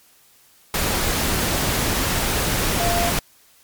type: tone in noise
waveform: sine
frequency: 691 Hz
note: F5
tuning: 19 cents flat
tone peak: -21 dBFS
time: 2.8-3.1 s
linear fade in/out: 2 ms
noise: pink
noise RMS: -21 dBFS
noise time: 0.74-3.19 s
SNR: -3 dB
effects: white hiss -54 dBFS RMS until 3.63 s + MP3 96 kbps